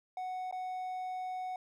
triangle tone with dropouts, 740 Hz, F#5, in tune, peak -34 dBFS, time 0.17-1.56 s, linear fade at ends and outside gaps 2 ms, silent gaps 0.512-0.525 s, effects none

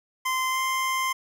25% pulse tone with pitch glide, 1037 to 1046.6 Hz, C6 to C6, -16 to 0 cents, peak -20 dBFS, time 0.25-1.13 s, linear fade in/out 10 ms, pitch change +16 cents, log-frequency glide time 0.5-0.59 s, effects none

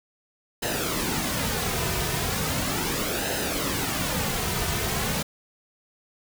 pink noise with flanger, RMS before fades -27 dBFS, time 0.62-5.23 s, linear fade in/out 10 ms, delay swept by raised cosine 0.87 to 3.67 ms, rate 0.37 Hz, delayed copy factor -0.6, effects none

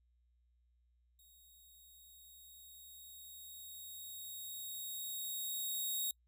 5% pulse tone with level ramp, 3766 Hz, A#7, 17 cents sharp, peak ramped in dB -55 to -27 dBFS, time 1.19-6.11 s, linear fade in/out 2 ms, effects noise-tail reverb RT60 0.1 s tail -26 dB re dry + added 60 Hz sine -70 dBFS peak until 6.27 s

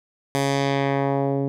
10% pulse tone with low-pass filter sweep, 138.59 Hz, C#3, in tune, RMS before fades -22 dBFS, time 0.35-1.48 s, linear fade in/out 0 ms, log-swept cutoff 12000 to 350 Hz, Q 0.96, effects none

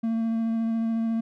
triangle tone with vibrato, 226.6 Hz, A#3, 49 cents flat, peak -21 dBFS, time 0.03-1.21 s, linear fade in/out 10 ms, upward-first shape sine, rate 14 Hz, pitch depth 13 cents each way, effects none

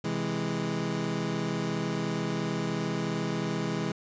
25% pulse chord, C augmented, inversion none, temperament equal, 130.81 / 164.81 / 207.7 Hz, C3 / E3 / G#3, 0 / 0 / 0 cents, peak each -32 / -28 / -29 dBFS, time 0.04-3.92 s, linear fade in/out 5 ms, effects resampled to 16000 Hz

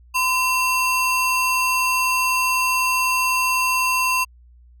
square ring-modulated tone, 1864 Hz, A#6, 1 cent flat, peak -15 dBFS, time 0.14-4.25 s, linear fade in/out 20 ms, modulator 844 Hz, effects added 60 Hz sine -46 dBFS peak until 4.8 s

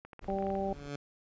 clicks, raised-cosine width 0.5 ms, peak -32 dBFS, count 10, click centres 0.05 / 0.132 / 0.193 / 0.244 / 0.302 / 0.386 / 0.425 / 0.468 / 0.503 / 0.553 s
brown noise, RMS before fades -48 dBFS, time 0.21-0.9 s, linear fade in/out 20 ms
harmonic tone, 195 Hz, G3, 9 cents flat, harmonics 1 / 2 / 3 / 4, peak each -36 / -36 / -36 / -36 dBFS, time 0.28-0.73 s, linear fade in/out 2 ms
15% pulse tone with exponential growth, 143.2 Hz, D3, 43 cents flat, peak -29 dBFS, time 0.45-0.96 s, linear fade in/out 5 ms, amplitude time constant 110 ms
effects resampled to 16000 Hz

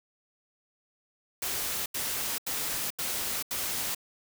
white noise bursts, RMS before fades -32 dBFS, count 5, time 1.42-3.948 s, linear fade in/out 5 ms, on 440 ms, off 82 ms, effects none

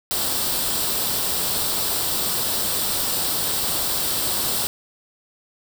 white noise with comb filter, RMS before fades -23 dBFS, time 0.11-4.67 s, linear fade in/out 0 ms, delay 0.23 ms, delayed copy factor +0.55, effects none

